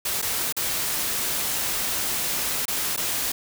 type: noise with dropouts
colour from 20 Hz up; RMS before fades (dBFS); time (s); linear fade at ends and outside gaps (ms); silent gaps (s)
white; -26; 0.05-3.32; 5; 0.217-0.224 / 0.525-0.566 / 2.655-2.68 / 2.964-2.974
effects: none